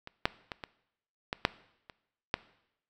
clicks, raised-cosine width 0.3 ms, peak -26 / -8 / -20 / -22 / -15 / -6 / -29 / -10 dBFS, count 8, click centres 0.074 / 0.255 / 0.518 / 0.638 / 1.329 / 1.451 / 1.898 / 2.341 s, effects noise-tail reverb RT60 0.8 s tail -19 dB re dry

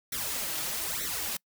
white noise with flanger, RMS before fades -33 dBFS, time 0.12-1.37 s, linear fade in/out 5 ms, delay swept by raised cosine 0.51 to 6.41 ms, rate 1.1 Hz, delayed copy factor +1, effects noise-tail reverb RT60 0.1 s tail -26 dB re dry

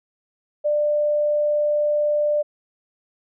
sine tone, 594 Hz, D5, 20 cents sharp, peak -17 dBFS, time 0.64-2.43 s, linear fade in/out 20 ms, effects none

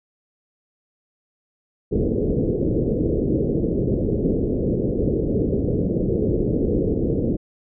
white low-pass noise, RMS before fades -21 dBFS, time 1.91-7.37 s, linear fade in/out 20 ms, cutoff 480 Hz, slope 48 dB/octave, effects none

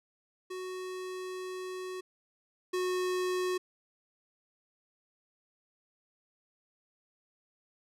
square tone pair in turn, 370 / 366 Hz, F#4 / F#4, 0 / -19 cents, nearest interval unison, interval 19 cents, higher first, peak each -38 / -30 dBFS, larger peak second, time 0.5-2.01 / 2.73-3.58 s, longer first, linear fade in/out 10 ms, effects low-pass 11000 Hz 12 dB/octave

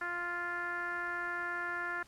10% pulse tone with low-pass filter, 349.2 Hz, F4, in tune, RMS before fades -37 dBFS, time 0.01-2.03 s, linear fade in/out 5 ms, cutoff 1600 Hz, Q 6.1, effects pink hiss -62 dBFS RMS until 2.07 s + low-pass 11000 Hz 12 dB/octave

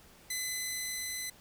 10% pulse tone with level ramp, 2019 Hz, B6, 38 cents sharp, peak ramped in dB -24 to -27 dBFS, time 0.3-1.3 s, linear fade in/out 5 ms, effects pink hiss -58 dBFS RMS until 1.4 s

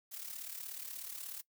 blue noise with amplitude modulation, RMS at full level -42 dBFS, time 0.11-1.42 s, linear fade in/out 20 ms, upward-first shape sine, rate 36.6 Hz, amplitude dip 65%, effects noise-tail reverb RT60 0.1 s tail -20 dB re dry

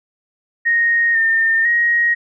sine tone with pitch steps, 1863 / 1812 / 1884 Hz, A#6 / A#6 / A#6, -2 / -50 / +18 cents, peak -12 dBFS, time 0.65-2.15 s, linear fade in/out 20 ms, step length 500 ms, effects none

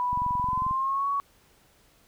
sine tone with pitch glide, 987 to 1120.7 Hz, B5 to C#6, -1 to +19 cents, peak -24 dBFS, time 0-1.2 s, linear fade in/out 0 ms, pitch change +220 cents, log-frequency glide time 0.4-1.08 s
click train, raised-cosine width 5 ms, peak -25 dBFS, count 14, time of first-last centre 0.13-0.71 s, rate 22.4 Hz
effects pink hiss -61 dBFS RMS until 2.07 s

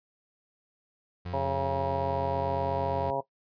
30% pulse tone, 88.8 Hz, F2, 29 cents sharp, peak -32 dBFS, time 1.25-3.11 s, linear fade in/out 10 ms
harmonic tone, 136.6 Hz, C#3, 25 cents flat, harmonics 1 / 2 / 3 / 4 / 5 / 6 / 7, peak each -40 / -42 / -37 / -31 / -34 / -37 / -32 dBFS, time 1.33-3.21 s, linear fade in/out 10 ms
effects noise-tail reverb RT60 0.1 s tail -17 dB re dry + resampled to 11025 Hz

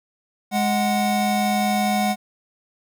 square tone pair together, 207.7 / 740 Hz, G#3 / F#5, 0 / 0 cents, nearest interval octave + minor seventh, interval 2200 cents, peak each -22 dBFS, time 0.51-2.16 s, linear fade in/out 50 ms, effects 9-bit

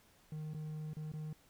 triangle tone with dropouts, 154.2 Hz, D#3, 15 cents flat, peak -38 dBFS, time 0.32-1.33 s, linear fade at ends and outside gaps 2 ms, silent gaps 0.536-0.546 / 0.934-0.967 / 1.119-1.136 s, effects pink hiss -67 dBFS RMS until 1.49 s

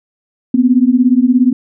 sine beating tone pair, 242.4 / 259.4 Hz, B3 / C4, -32 / -15 cents, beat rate 17 Hz, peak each -10 dBFS, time 0.54-1.53 s, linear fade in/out 5 ms, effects none

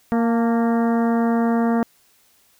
harmonic tone with a mistuned harmonic, 232 Hz, A#3, 8 cents flat, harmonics 1 / 2 / 3 / 4 / 5 / 6 / 7 / 8, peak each -17 / -25 / -26 / -31 / -33 / -36 / -39 / -39 dBFS, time 0.12-1.83 s, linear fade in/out 0 ms, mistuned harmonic 4, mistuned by -44 cents, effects white hiss -58 dBFS RMS until 2.59 s

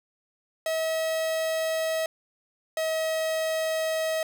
45% pulse tone pair in turn, 642 / 638.5 Hz, E5 / D#5, -46 / +45 cents, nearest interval unison, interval 9 cents, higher first, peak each -25 dBFS, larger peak neither, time 0.66-2.06 / 2.77-4.23 s, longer second, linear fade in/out 2 ms, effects none

